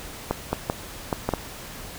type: clicks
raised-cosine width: 1 ms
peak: -8 dBFS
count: 6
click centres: 0.31 / 0.53 / 0.699 / 1.128 / 1.29 / 1.337 s
effects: pink hiss -39 dBFS RMS until 1.98 s